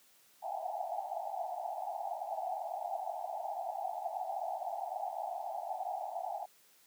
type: band-pass noise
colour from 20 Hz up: white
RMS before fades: -39 dBFS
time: 0.42-6.46 s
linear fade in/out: 20 ms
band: 660 to 840 Hz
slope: 96 dB/octave
effects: white hiss -65 dBFS RMS until 6.86 s + high-pass 150 Hz 12 dB/octave